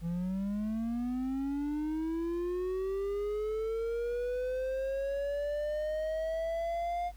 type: linear sweep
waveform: triangle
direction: up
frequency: 164.9 to 709 Hz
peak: -29 dBFS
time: 0.01-7.12 s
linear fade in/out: 50 ms
effects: added 50 Hz sine -46 dBFS peak until 7.16 s + pink hiss -62 dBFS RMS until 7.16 s